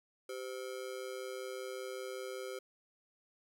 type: ring-modulated tone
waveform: square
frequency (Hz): 450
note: A4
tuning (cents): +39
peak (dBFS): -38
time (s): 0.29-2.59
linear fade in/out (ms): 5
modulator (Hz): 62.6
effects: none